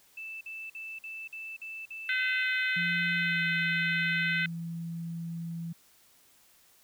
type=tone bursts; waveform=sine; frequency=2643 Hz; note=E7; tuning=4 cents sharp; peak=-38 dBFS; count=8; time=0.17-2.433 s; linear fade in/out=5 ms; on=240 ms; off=49 ms
type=harmonic tone; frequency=510 Hz; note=C5; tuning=44 cents flat; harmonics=3 / 4 / 5 / 6 / 7 / 8; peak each=-30 / -31 / -34 / -40 / -41 / -47 dBFS; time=2.09-4.46 s; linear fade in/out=2 ms
type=tone with pitch glide; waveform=sine; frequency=172.3 to 167.3 Hz; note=F3 to E3; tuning=-23 to +26 cents; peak=-34 dBFS; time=2.76-5.73 s; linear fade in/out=10 ms; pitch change=-51 cents; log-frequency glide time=3.16-3.44 s
effects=white hiss -62 dBFS RMS until 6.83 s